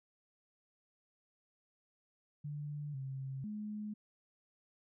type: tone with pitch steps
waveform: sine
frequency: 147.1 / 134.1 / 211 Hz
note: D3 / C3 / G#3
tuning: +3 / +43 / +28 cents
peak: -39 dBFS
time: 2.44-3.94 s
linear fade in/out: 10 ms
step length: 500 ms
effects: none